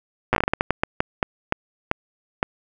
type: slowing click train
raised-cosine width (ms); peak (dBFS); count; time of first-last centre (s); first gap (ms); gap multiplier
0.5; -3; 17; 0.33-2.429; 8; 1.32
effects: none

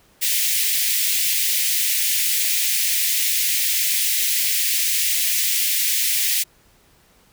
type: high-pass noise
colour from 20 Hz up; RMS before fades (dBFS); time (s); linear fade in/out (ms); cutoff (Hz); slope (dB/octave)
white; -20; 0.21-6.44; 20; 1900; 48
effects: pink hiss -56 dBFS RMS until 7.32 s

